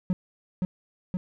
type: tone with echo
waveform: triangle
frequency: 183.1 Hz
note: F#3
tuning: 18 cents flat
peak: -19 dBFS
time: 0.1-0.13 s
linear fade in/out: 0 ms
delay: 520 ms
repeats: 2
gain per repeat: -2 dB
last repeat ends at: 1.17 s
effects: none